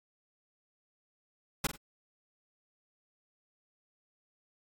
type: noise with echo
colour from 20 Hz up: pink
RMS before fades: -29 dBFS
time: 1.64-1.67 s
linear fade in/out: 5 ms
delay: 46 ms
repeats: 2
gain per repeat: -11 dB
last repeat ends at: 1.762 s
effects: AAC 64 kbps